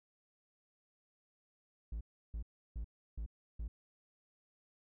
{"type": "tone bursts", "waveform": "triangle", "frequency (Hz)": 55, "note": "A1", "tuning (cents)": 0, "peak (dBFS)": -36, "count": 5, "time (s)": [1.92, 3.68], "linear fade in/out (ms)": 5, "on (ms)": 88, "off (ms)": 330, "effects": []}